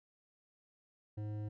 sine tone with hard clipping, 105.7 Hz, G#2, 31 cents sharp, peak -40 dBFS, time 1.17-1.49 s, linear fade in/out 10 ms, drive 11 dB, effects none

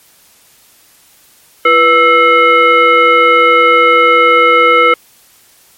sine tone with frequency modulation, 1318.5 Hz, E6, in tune, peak -4 dBFS, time 1.65-4.94 s, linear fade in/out 5 ms, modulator 828 Hz, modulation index 1.2, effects white hiss -46 dBFS RMS until 5.77 s + MP3 64 kbps

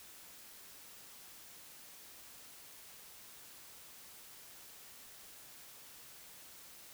silence, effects white hiss -55 dBFS RMS until 6.93 s

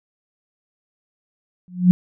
sine tone with exponential growth, 180 Hz, F#3, 47 cents flat, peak -4 dBFS, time 1.68-1.91 s, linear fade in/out 0 ms, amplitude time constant 49 ms, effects none

